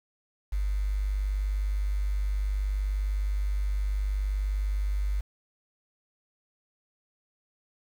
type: tone with quantisation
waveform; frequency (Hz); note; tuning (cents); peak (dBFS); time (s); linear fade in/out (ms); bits
sine; 49.67; G1; +24; -25; 0.52-5.21; 10; 8
effects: none